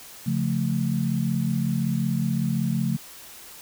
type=chord; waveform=sine; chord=Db augmented; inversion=none; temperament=equal; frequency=138.59 / 174.61 / 220 Hz; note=Db3 / F3 / A3; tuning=0 / 0 / 0 cents; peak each=-26 dBFS; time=0.26-2.97 s; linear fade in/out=10 ms; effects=white hiss -44 dBFS RMS until 3.61 s